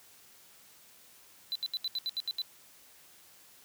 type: tone bursts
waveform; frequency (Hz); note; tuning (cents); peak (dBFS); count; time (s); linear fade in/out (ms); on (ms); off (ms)
triangle; 4000; B7; +21; -29; 9; 1.52-2.418; 0; 34; 74
effects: white hiss -58 dBFS RMS until 3.64 s + high-pass 60 Hz 12 dB/octave